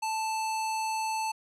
square tone with low-pass filter, 880 Hz, A5, in tune, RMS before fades -31 dBFS, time 0.02-1.32 s, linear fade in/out 10 ms, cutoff 9100 Hz, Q 1.3, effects none

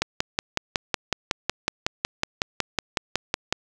click train, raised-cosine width 0.2 ms, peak -4 dBFS, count 20, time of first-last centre 0.02-3.526 s, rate 5.42 Hz, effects none

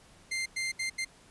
sawtooth tone bursts at uneven times, 2093 Hz, C7, in tune, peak -27 dBFS, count 4, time 0.31-0.46 / 0.56-0.72 / 0.79-0.9 / 0.98-1.05 s, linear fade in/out 10 ms, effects pink hiss -58 dBFS RMS until 1.3 s + resampled to 24000 Hz

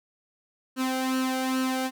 sawtooth tone with flanger, 260 Hz, C4, 11 cents flat, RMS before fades -27 dBFS, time 0.76-1.91 s, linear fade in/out 50 ms, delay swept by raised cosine 0.69 to 1.37 ms, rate 2.4 Hz, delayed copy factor +0.7, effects none

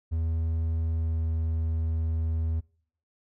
triangle tone with pitch glide, 81.3 to 80.79 Hz, E2 to E2, -23 to -34 cents, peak -23 dBFS, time 0.11-2.61 s, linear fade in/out 20 ms, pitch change -11 cents, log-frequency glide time 0.94-1.2 s, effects noise-tail reverb RT60 0.6 s tail -25 dB re dry

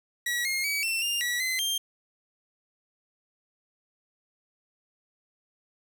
sawtooth tone with pitch steps, 1926 / 2139 / 2277 / 2691 / 2804 / 1938 / 2046 / 3183 Hz, B6 / C7 / C#7 / E7 / F7 / B6 / C7 / G7, -44 / +38 / +46 / +35 / +6 / -33 / -39 / +26 cents, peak -23 dBFS, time 0.26-1.78 s, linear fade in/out 5 ms, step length 190 ms, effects 9-bit

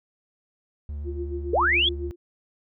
triangle tone with vibrato, 73.2 Hz, D2, 5 cents flat, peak -28 dBFS, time 0.89-2.11 s, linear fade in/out 0 ms, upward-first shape triangle, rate 8.2 Hz, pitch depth 22 cents each way
sine tone with tremolo, 349.2 Hz, F4, in tune, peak -28 dBFS, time 1.04-2.16 s, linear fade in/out 50 ms, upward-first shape sine, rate 7.2 Hz, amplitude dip 75%
sine linear sweep, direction up, 368.7 to 3465 Hz, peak -18 dBFS, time 1.53-1.89 s, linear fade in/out 5 ms
effects none

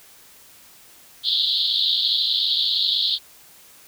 pink band-pass noise, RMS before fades -21 dBFS, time 1.23-3.19 s, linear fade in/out 50 ms, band 3300 to 4400 Hz, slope 96 dB/octave, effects white hiss -49 dBFS RMS until 3.87 s

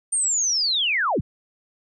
sine linear sweep, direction down, 8940 to 41.98 Hz, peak -19 dBFS, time 0.12-1.21 s, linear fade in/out 10 ms, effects none

